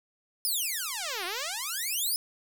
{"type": "exponential two-way sweep", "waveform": "5% pulse", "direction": "down then up", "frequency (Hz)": [5270, 340, 5270], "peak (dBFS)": -20, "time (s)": [0.45, 2.16], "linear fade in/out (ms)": 0, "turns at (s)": 1.25, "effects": ["9-bit"]}